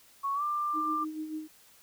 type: tone with pitch glide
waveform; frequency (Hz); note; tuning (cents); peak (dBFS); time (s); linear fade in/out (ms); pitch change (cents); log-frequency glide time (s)
sine; 1108.7 to 1188.3; C#6 to D6; 0 to +20; -28; 0.23-1.05; 20; +120; 0.34-0.43
type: tone with tremolo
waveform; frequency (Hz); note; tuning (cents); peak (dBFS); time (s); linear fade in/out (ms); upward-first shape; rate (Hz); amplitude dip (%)
sine; 311.1; D#4; 0; -32; 0.73-1.48; 50; sine; 6.8; 55
effects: white hiss -59 dBFS RMS until 1.82 s